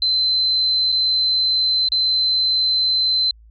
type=tone with dropouts; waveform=sine; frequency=4071 Hz; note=C8; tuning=48 cents flat; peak=-15 dBFS; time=0.02-3.31 s; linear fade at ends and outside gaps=2 ms; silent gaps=0.92-0.924 / 1.887-1.919 s; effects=added 55 Hz sine -44 dBFS peak until 3.5 s